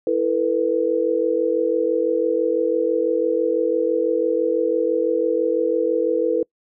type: chord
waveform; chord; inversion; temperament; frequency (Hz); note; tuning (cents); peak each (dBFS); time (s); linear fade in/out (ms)
sine; E suspended fourth; none; equal with one note detuned; 329.6 / 447.9 / 493.9; E4 / A4 / B4; 0 / +31 / 0; -23 / -21 / -20; 0.07-6.43; 2
effects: noise-tail reverb RT60 0.1 s tail -26 dB re dry